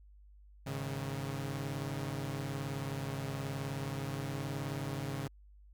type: chord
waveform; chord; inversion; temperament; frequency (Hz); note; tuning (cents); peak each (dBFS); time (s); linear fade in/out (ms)
sawtooth; Ab suspended fourth; none; equal with one note detuned; 103.83 / 136.6 / 155.56; Ab2 / Db3 / Eb3; 0 / -25 / 0; -40 / -34 / -39; 0.66-5.28; 10
effects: added 50 Hz sine -55 dBFS peak until 5.73 s